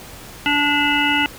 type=harmonic tone with a mistuned harmonic; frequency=290.4 Hz; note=D4; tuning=19 cents flat; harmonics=1 / 3 / 5 / 7 / 9 / 10; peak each=-22 / -22 / -22 / -22 / -22 / -22 dBFS; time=0.46-1.26 s; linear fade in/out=0 ms; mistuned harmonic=9; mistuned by=+18 cents; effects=pink hiss -38 dBFS RMS until 1.38 s